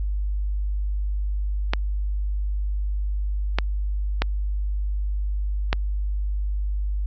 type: clicks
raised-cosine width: 0.3 ms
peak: -5 dBFS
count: 4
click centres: 1.735 / 3.586 / 4.22 / 5.729 s
effects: added 50 Hz sine -22 dBFS peak until 7.06 s + resampled to 16000 Hz